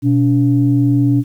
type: tone pair together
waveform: sine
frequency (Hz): 123.47 / 286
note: B2 / D4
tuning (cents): 0 / -46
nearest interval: octave + minor third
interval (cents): 1454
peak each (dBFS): -12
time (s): 0.02-1.24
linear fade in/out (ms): 50
effects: tanh soft clip ceiling -2 dBFS + 8-bit